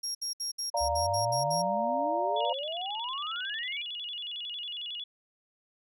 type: tone bursts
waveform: 35% pulse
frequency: 5588 Hz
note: F8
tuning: in tune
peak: -29 dBFS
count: 9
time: 0.03-1.622 s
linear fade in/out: 10 ms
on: 120 ms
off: 64 ms
type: chord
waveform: sine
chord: Bb major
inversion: first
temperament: equal with one note detuned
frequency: 587.3 / 698.5 / 929.6 Hz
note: D5 / F5 / Bb5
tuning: 0 / 0 / -5 cents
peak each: -31 dBFS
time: 0.74-2.53 s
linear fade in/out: 5 ms
type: exponential sweep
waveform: sine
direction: up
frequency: 66.5 to 2445 Hz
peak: -35 dBFS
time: 0.8-3.83 s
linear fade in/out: 20 ms
type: tone with vibrato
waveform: sine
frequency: 3135 Hz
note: G7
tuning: 1 cent flat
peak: -35 dBFS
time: 2.36-5.04 s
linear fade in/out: 5 ms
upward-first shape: square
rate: 11 Hz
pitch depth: 150 cents each way
effects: none